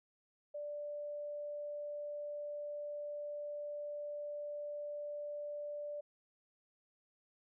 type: tone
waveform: sine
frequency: 587.3 Hz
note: D5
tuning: in tune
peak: -40 dBFS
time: 0.54-6.01 s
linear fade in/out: 10 ms
effects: none